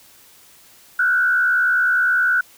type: tone with frequency modulation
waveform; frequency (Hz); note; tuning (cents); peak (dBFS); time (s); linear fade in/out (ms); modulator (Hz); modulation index
sine; 1480; F#6; 0; -14; 0.99-2.41; 5; 69.5; 0.86
effects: white hiss -49 dBFS RMS until 2.57 s